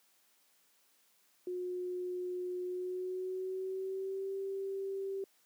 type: tone with pitch glide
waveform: sine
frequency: 361.3 to 389.5 Hz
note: F#4 to G4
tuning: -41 to -11 cents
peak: -35 dBFS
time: 1.47-5.24 s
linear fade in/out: 2 ms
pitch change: +130 cents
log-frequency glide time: 2.64-4.34 s
effects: white hiss -70 dBFS RMS until 5.45 s + high-pass 200 Hz 12 dB/octave